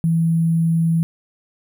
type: tone with sample-and-hold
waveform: sine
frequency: 164.81 Hz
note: E3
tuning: in tune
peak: -14 dBFS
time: 0.04-1.03 s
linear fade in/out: 0 ms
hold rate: 11025 Hz
effects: none